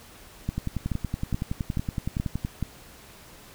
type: two click trains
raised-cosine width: 5 ms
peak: -14 / -15 dBFS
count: 6 / 21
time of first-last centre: 0.49-2.627 / 0.58-2.449 s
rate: 2.34 / 10.7 Hz
effects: pink hiss -49 dBFS RMS until 3.54 s